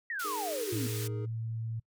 sine exponential sweep, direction down, 1940 to 236 Hz, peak -33 dBFS, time 0.1-0.87 s, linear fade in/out 2 ms
white band-pass noise, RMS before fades -41 dBFS, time 0.19-1.08 s, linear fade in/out 10 ms, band 1500 to 15000 Hz, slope 12 dB/octave
triangle chord, D# suspended fourth, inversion none, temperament equal, 311.1 / 415.3 / 466.2 Hz, D#4 / G#4 / A#4, 0 / 0 / 0 cents, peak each -43 / -39 / -44 dBFS, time 0.24-1.26 s, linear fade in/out 10 ms
sine tone, 113.1 Hz, A2, 48 cents sharp, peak -33 dBFS, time 0.72-1.8 s, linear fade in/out 10 ms
effects noise-tail reverb RT60 0.1 s tail -25 dB re dry

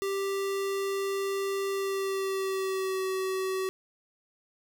square tone with pitch glide, 392.6 to 378.8 Hz, G4 to F#4, +3 to +41 cents, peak -29 dBFS, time 0.02-3.69 s, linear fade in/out 0 ms, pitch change -62 cents, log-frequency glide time 1.7-3.02 s, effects none

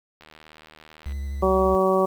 click train, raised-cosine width 0.3 ms, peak -30 dBFS, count 72, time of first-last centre 0.21-1.121 s, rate 77.9 Hz
triangle tone with vibrato, 69.3 Hz, C#2, in tune, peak -25 dBFS, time 1.06-1.75 s, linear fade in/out 0 ms, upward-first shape square, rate 12 Hz, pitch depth 18 cents each way
harmonic tone, 189.2 Hz, F#3, 39 cents sharp, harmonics 1 / 2 / 3 / 4 / 5 / 6, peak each -26 / -21 / -22 / -28 / -30 / -25 dBFS, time 1.42-2.06 s, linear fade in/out 10 ms
effects 8-bit

